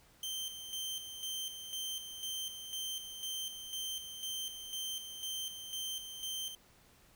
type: tone with tremolo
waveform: sawtooth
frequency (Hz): 3123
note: G7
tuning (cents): -7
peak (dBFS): -34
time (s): 0.23-6.55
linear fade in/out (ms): 2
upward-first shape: square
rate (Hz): 2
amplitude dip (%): 55
effects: pink hiss -64 dBFS RMS until 7.15 s